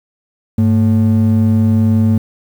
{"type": "ring-modulated tone", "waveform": "triangle", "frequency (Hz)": 162.8, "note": "E3", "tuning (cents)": -21, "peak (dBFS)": -3, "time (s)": [0.58, 2.18], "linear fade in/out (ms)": 5, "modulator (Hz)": 61, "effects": ["tanh soft clip ceiling 0 dBFS", "7-bit"]}